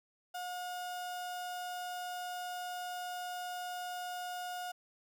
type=tone; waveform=35% pulse; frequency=719 Hz; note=F#5; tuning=50 cents flat; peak=-37 dBFS; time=0.34-4.72 s; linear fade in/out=10 ms; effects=none